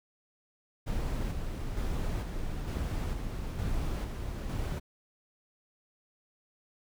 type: noise with tremolo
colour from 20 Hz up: brown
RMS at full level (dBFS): -32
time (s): 0.86-4.8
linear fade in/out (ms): 20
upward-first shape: square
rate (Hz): 1.1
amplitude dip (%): 35
effects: none